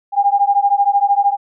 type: beating tone pair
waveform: sine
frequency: 799 / 812 Hz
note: G5 / G#5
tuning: +33 / -39 cents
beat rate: 13 Hz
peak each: -14 dBFS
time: 0.12-1.37 s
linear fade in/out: 50 ms
effects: none